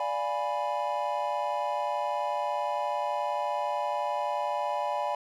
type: chord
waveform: triangle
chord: D diminished seventh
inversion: none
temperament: equal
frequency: 587.3 / 698.5 / 830.6 / 987.8 Hz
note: D5 / F5 / Ab5 / Cb6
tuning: 0 / 0 / 0 / 0 cents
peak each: -31 / -34 / -30 / -31 dBFS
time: 0-5.15 s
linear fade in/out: 2 ms
effects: none